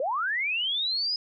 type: linear sweep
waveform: sine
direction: up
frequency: 488.6 to 5080 Hz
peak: -25 dBFS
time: 0-1.16 s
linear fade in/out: 2 ms
effects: none